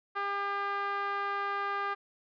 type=tone with band-pass filter; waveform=sawtooth; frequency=401 Hz; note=G4; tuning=39 cents sharp; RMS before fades=-33 dBFS; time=0.15-1.95 s; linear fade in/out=20 ms; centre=1300 Hz; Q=2.7; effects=resampled to 11025 Hz